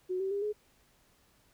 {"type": "tone with pitch steps", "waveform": "sine", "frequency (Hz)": [367.9, 384.6, 402.1, 420.4], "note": ["F#4", "G4", "G4", "G#4"], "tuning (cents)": [-10, -33, 44, 21], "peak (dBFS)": -30, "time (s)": [0.09, 0.53], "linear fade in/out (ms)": 20, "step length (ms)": 110, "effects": ["pink hiss -67 dBFS RMS until 1.53 s"]}